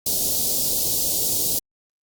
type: band-stop noise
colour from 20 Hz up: white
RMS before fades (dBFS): -22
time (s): 0.06-1.59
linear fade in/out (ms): 5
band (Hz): 630 to 4100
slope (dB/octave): 24
effects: Opus 48 kbps